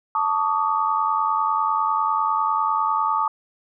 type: tone cluster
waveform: sine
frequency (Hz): 882 / 1142 / 1232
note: A5 / D6 / D#6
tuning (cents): +4 / -49 / -17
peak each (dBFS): -23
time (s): 0.15-3.28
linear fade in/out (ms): 2
effects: none